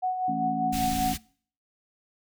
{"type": "tone with tremolo", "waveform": "sine", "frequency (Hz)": 740, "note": "F#5", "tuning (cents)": 0, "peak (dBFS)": -23, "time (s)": [0.02, 1.14], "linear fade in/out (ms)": 20, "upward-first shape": "sine", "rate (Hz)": 5.1, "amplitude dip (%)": 50}
{"type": "chord", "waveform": "sine", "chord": "A major", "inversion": "second", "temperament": "just", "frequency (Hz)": [165, 220, 275], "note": ["E3", "A3", "C#4"], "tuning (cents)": [2, 0, -14], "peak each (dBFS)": [-36, -33, -32], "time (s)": [0.28, 1.14], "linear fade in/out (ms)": 5}
{"type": "band-stop noise", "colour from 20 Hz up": "pink", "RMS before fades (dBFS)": -33, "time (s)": [0.72, 1.18], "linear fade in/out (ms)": 20, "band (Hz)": [150, 2400], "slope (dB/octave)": 12}
{"effects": ["noise-tail reverb RT60 0.5 s tail -23 dB re dry"]}